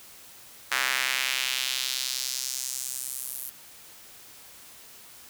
square tone with high-pass filter sweep, 65.1 Hz, C2, 8 cents flat, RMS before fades -30 dBFS, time 0.71-3.5 s, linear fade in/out 10 ms, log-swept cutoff 1600 to 12000 Hz, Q 1.6, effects white hiss -49 dBFS RMS until 5.29 s

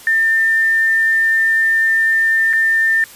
sine tone with dropouts, 1798 Hz, A6, 37 cents sharp, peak -11 dBFS, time 0.07-3.04 s, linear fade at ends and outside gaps 1 ms, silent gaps 2.53-2.534 s, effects white hiss -39 dBFS RMS until 3.15 s + resampled to 32000 Hz

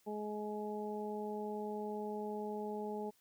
harmonic tone, 210.6 Hz, G#3, 24 cents sharp, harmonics 1 / 2 / 3 / 4, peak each -43 / -41 / -49 / -45 dBFS, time 0.06-3.11 s, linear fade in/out 20 ms, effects white hiss -72 dBFS RMS until 3.2 s

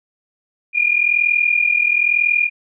sine tone pair together, 2402 / 2443 Hz, D7 / D#7, +38 / -32 cents, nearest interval unison, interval 30 cents, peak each -16 dBFS, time 0.73-2.5 s, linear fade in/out 50 ms, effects none

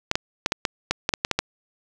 clicks, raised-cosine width 0.2 ms, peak -3 dBFS, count 11, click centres 0.114 / 0.155 / 0.461 / 0.521 / 0.652 / 0.91 / 1.091 / 1.138 / 1.249 / 1.313 / 1.39 s, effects none

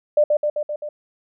sine tone with echo, 596 Hz, D5, 25 cents sharp, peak -11 dBFS, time 0.17-0.24 s, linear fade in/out 5 ms, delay 130 ms, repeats 5, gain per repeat -3 dB, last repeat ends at 0.89 s, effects none

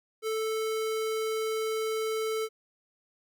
square tone, 440 Hz, A4, in tune, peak -29 dBFS, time 0.22-2.49 s, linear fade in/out 50 ms, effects none

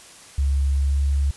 sine tone with pitch glide, 69.3 to 70.06 Hz, C#2 to C#2, 0 to +19 cents, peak -17 dBFS, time 0.38-1.31 s, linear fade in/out 5 ms, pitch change +19 cents, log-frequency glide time 0.79-1.02 s, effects white hiss -45 dBFS RMS until 1.36 s + resampled to 24000 Hz

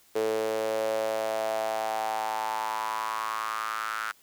sawtooth tone with high-pass filter sweep, 110 Hz, A2, in tune, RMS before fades -30 dBFS, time 0.15-4.12 s, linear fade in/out 10 ms, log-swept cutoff 440 to 1400 Hz, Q 6.1, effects white hiss -60 dBFS RMS until 4.22 s

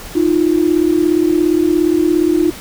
sine tone pair together, 311.9 / 349.1 Hz, D#4 / F4, +4 / -1 cents, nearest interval major second, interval 195 cents, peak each -13 dBFS, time 0.15-2.51 s, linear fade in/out 10 ms, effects pink hiss -32 dBFS RMS until 2.6 s

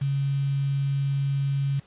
sine tone with quantisation, 138.59 Hz, C#3, in tune, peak -22 dBFS, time 0.01-1.8 s, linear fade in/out 10 ms, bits 7, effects pink hiss -57 dBFS RMS until 1.86 s + resampled to 8000 Hz

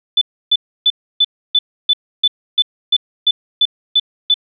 sine tone bursts, 3500 Hz, A7, 10 cents flat, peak -8 dBFS, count 13, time 0.17-4.342 s, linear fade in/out 5 ms, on 44 ms, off 300 ms, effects none

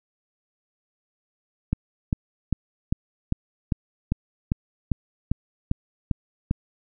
click train, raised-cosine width 5 ms, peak -9 dBFS, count 13, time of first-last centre 1.73-6.511 s, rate 2.51 Hz, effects none

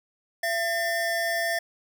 square tone pair together, 675 / 1799 Hz, E5 / A6, +41 / +38 cents, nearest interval octave + perfect fourth, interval 1697 cents, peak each -28 dBFS, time 0.43-1.59 s, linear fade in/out 5 ms, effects none

